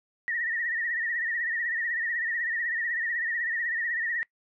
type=tone with vibrato; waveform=sine; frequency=1864.7 Hz; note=A#6; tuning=in tune; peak=-27 dBFS; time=0.28-4.23 s; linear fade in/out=0 ms; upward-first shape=triangle; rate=16 Hz; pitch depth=98 cents each way; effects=noise-tail reverb RT60 0.1 s tail -22 dB re dry